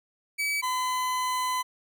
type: tone pair in turn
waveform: 40% pulse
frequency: 2287 / 1012.6 Hz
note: D7 / B5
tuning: -47 / +43 cents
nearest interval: octave + major second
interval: 1410 cents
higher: first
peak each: -25 dBFS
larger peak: neither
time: 0.38-0.62 / 0.62-1.63 s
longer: second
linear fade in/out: 20 ms
effects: none